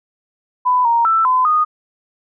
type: tone with pitch steps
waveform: sine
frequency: 999 / 933 / 1327 / 1017 / 1235 Hz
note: B5 / A#5 / E6 / C6 / D#6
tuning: +20 / +1 / +11 / -50 / -13 cents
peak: -11 dBFS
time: 0.65-1.65 s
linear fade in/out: 20 ms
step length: 200 ms
effects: none